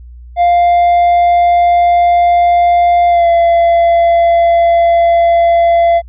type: tone with pitch glide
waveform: triangle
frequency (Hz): 698.5 to 681.4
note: F5 to F5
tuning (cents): 0 to -43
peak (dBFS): -4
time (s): 0.36-6.02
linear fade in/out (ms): 50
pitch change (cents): -43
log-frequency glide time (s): 3.08-3.28
effects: added 60 Hz sine -30 dBFS peak until 6.08 s + resampled to 8000 Hz